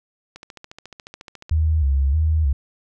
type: click train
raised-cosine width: 0.2 ms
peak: -21 dBFS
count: 17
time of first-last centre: 0.36-1.495 s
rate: 14.1 Hz
type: tone with vibrato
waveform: sine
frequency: 73.42 Hz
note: D2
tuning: in tune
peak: -15 dBFS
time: 1.51-2.53 s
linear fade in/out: 5 ms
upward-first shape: square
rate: 1.6 Hz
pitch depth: 120 cents each way
effects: none